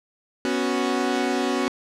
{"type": "chord", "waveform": "sawtooth", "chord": "B suspended second", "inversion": "none", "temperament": "equal", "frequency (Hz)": [246.9, 277.2, 370], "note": ["B3", "C#4", "F#4"], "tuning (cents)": [0, 0, 0], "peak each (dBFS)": -22, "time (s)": [0.45, 1.68], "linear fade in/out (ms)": 0, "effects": ["low-pass 7000 Hz 12 dB/octave"]}